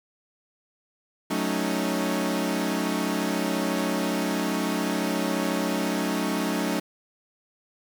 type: chord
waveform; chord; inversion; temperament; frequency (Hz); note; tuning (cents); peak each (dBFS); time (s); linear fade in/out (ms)
sawtooth; D# half-diminished seventh; first; equal with one note detuned; 185 / 219.4 / 277.2 / 311.1; F#3 / A3 / C#4 / D#4; 0 / -5 / 0 / 0; -26; 1.3-6.8; 10
effects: 7-bit